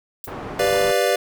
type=noise with exponential decay; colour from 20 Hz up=violet; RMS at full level=-30 dBFS; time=0.24-0.34 s; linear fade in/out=1 ms; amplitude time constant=20 ms
type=low-pass noise; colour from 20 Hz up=white; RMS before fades=-32 dBFS; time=0.27-0.92 s; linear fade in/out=10 ms; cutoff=830 Hz; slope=12 dB/octave
type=chord; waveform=square; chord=G dominant seventh; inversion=none; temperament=equal; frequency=392 / 493.9 / 587.3 / 698.5 Hz; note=G4 / B4 / D5 / F5; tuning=0 / 0 / 0 / 0 cents; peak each=-24 / -22 / -22 / -25 dBFS; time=0.59-1.16 s; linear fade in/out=5 ms
effects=none